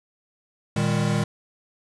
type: tone cluster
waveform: square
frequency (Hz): 116.5 / 154.3 / 201.7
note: A#2 / D#3 / G3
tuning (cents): -1 / -14 / +50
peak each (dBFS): -26 / -25 / -26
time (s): 0.76-1.24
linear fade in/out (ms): 5
effects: resampled to 24000 Hz + 8-bit